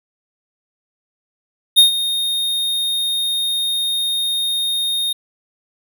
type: tone with ADSR envelope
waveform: square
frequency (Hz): 3696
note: A#7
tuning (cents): -16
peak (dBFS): -5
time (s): 1.76-5.13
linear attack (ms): 26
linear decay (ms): 120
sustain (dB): -13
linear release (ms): 7
effects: none